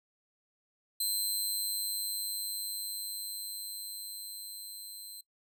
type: tone with level ramp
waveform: 15% pulse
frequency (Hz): 4100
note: C8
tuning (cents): -36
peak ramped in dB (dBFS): -23 to -38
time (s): 1-5.21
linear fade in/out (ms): 5
effects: noise-tail reverb RT60 0.1 s tail -20 dB re dry